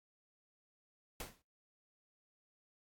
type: noise with exponential decay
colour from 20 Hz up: pink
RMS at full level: -40 dBFS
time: 1.2-1.42 s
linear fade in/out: 2 ms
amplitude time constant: 46 ms
effects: noise-tail reverb RT60 0.3 s tail -24 dB re dry + AAC 64 kbps